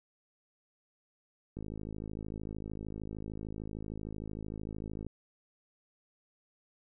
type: click train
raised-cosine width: 3 ms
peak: -28 dBFS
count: 187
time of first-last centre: 1.57-5.066 s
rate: 53.2 Hz
effects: none

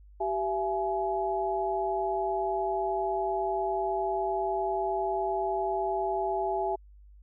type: tone cluster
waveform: sine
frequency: 386.8 / 673 / 843 Hz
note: G4 / E5 / G#5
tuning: -23 / +36 / +26 cents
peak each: -31 dBFS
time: 0.2-6.76 s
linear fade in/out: 10 ms
effects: added 50 Hz sine -50 dBFS peak until 7.22 s

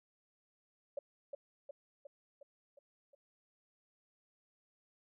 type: tone with echo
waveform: sine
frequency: 566 Hz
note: C#5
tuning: 36 cents sharp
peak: -36 dBFS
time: 0.97-0.99 s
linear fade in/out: 5 ms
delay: 360 ms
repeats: 6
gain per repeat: -4 dB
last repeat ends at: 3.15 s
effects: none

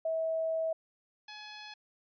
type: tone pair in turn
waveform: sine / 5% pulse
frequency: 647 / 845.2 Hz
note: E5 / G#5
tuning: -32 / +30 cents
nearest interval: perfect fourth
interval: 462 cents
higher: second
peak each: -29 / -30 dBFS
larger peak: first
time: 0.05-0.73 / 1.28-1.74 s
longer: first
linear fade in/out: 5 ms
effects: resampled to 11025 Hz

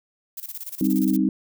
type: noise with tremolo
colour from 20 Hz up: violet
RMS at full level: -33 dBFS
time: 0.37-1.17 s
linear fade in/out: 5 ms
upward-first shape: square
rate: 17 Hz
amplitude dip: 80%
type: chord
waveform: sine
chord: C minor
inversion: second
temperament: equal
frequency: 196 / 261.6 / 311.1 Hz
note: G3 / C4 / Eb4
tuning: 0 / 0 / 0 cents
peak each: -22 dBFS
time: 0.81-1.29 s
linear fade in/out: 2 ms
effects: none

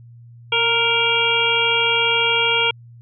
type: harmonic tone with a mistuned harmonic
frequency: 466.2 Hz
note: A#4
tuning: in tune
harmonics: 1 / 2 / 3 / 5 / 6 / 7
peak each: -24 / -24 / -25 / -20 / -22 / -21 dBFS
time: 0.52-2.71 s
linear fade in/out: 5 ms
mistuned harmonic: 1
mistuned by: -19 cents
effects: added 118 Hz sine -40 dBFS peak until 3.01 s

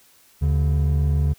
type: tone pair together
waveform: triangle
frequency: 75.8 / 143.09 Hz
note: D#2 / D3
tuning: -45 / -45 cents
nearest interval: major seventh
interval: 1100 cents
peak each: -16 / -20 dBFS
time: 0.41-1.34 s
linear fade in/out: 20 ms
effects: white hiss -55 dBFS RMS until 1.38 s

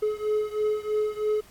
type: beating tone pair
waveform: triangle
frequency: 424.6 / 427.7 Hz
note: G#4 / A4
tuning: +38 / -49 cents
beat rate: 3.1 Hz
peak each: -24 / -26 dBFS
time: 0.02-1.41 s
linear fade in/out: 10 ms
effects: pink hiss -54 dBFS RMS until 1.5 s + AAC 64 kbps

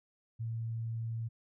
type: tone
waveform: sine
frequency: 114 Hz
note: A#2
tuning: 38 cents flat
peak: -34 dBFS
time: 0.39-1.29 s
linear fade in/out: 20 ms
effects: none

